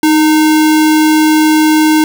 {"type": "tone with sample-and-hold", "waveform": "sine", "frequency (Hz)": 311.1, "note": "D#4", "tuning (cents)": 0, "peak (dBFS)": -5, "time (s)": [0.03, 2.04], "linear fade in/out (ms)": 2, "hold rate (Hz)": 1225, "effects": []}